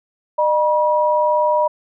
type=tone pair together; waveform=sine; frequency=607.3 / 964 Hz; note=D#5 / B5; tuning=-42 / -42 cents; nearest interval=minor sixth; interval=800 cents; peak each=-16 dBFS; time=0.38-1.68 s; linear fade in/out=10 ms; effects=none